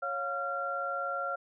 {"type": "tone cluster", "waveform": "sine", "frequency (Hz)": [553, 709, 1376], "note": ["C#5", "F5", "F6"], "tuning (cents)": [-4, 26, -26], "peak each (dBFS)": [-37, -38, -33], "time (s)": [0.02, 1.36], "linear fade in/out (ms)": 10, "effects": []}